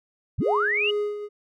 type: linear sweep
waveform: sine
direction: up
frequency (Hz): 51.91 to 2960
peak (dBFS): -21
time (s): 0.38-0.91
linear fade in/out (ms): 10
type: tone with tremolo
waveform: triangle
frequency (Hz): 415.3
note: G#4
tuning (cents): 0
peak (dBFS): -20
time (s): 0.4-1.29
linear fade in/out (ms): 50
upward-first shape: sine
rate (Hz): 2.2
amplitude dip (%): 65
effects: none